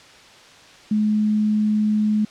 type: tone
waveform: sine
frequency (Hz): 212.6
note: G#3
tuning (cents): +41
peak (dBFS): -16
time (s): 0.91-2.25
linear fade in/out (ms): 5
effects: white hiss -46 dBFS RMS until 2.3 s + low-pass 5000 Hz 12 dB/octave